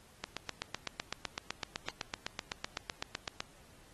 click train, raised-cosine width 0.2 ms, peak -18 dBFS, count 26, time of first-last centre 0.24-3.405 s, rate 7.9 Hz, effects pink hiss -61 dBFS RMS until 3.93 s + AAC 32 kbps

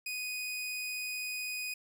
sawtooth tone, 2489 Hz, D#7, in tune, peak -32 dBFS, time 0.06-1.74 s, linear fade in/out 5 ms, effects none

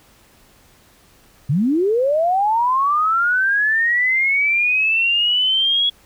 sine linear sweep, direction up, 123.47 to 3360 Hz, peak -14 dBFS, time 1.49-5.9 s, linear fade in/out 10 ms, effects pink hiss -52 dBFS RMS until 6.05 s

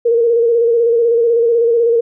sine tone with vibrato, 466.2 Hz, A#4, in tune, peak -9 dBFS, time 0.05-2.01 s, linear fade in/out 10 ms, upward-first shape square, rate 16 Hz, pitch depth 34 cents each way, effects none

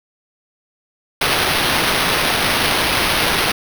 white noise with sample-and-hold, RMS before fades -17 dBFS, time 1.21-3.52 s, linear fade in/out 5 ms, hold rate 7350 Hz, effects none

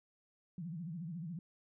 sine tone with vibrato, 167.6 Hz, E3, 29 cents sharp, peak -40 dBFS, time 0.58-1.39 s, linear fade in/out 2 ms, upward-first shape sine, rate 14 Hz, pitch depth 170 cents each way, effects none

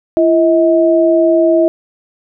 sine tone pair together, 338 / 638.4 Hz, E4 / D#5, +43 / +44 cents, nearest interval major seventh, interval 1101 cents, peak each -10 dBFS, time 0.17-1.68 s, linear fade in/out 0 ms, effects none

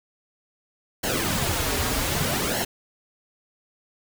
pink noise with flanger, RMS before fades -25 dBFS, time 1.03-2.65 s, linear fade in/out 10 ms, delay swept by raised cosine 0.82 to 6.02 ms, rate 0.64 Hz, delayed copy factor -0.7, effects none

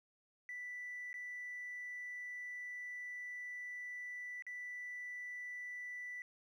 triangle tone with dropouts, 1975.5 Hz, B6, in tune, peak -40 dBFS, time 0.49-6.22 s, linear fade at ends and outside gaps 1 ms, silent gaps 1.13-1.141 / 4.423-4.466 s, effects tanh soft clip ceiling -40 dBFS

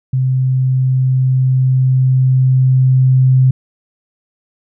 sine tone with level ramp, 130 Hz, C3, 11 cents flat, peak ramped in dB -11 to -6 dBFS, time 0.13-3.51 s, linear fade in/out 5 ms, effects none

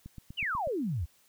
click train, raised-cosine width 5 ms, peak -31 dBFS, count 6, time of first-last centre 0.06-0.673 s, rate 8.15 Hz
sine exponential sweep, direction down, 3111 to 69.6 Hz, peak -29 dBFS, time 0.37-1.06 s, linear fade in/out 20 ms
effects white hiss -65 dBFS RMS until 1.28 s

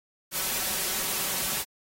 white noise with comb filter, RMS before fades -29 dBFS, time 0.31-1.65 s, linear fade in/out 50 ms, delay 5.3 ms, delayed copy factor +0.5, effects AAC 48 kbps

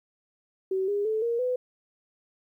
sine tone with pitch steps, 380.1 / 407.4 / 436.6 / 468 / 501.5 Hz, F#4 / G#4 / A4 / A#4 / B4, +47 / -33 / -13 / +7 / +26 cents, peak -24 dBFS, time 0.71-1.56 s, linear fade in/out 5 ms, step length 170 ms, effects 11-bit

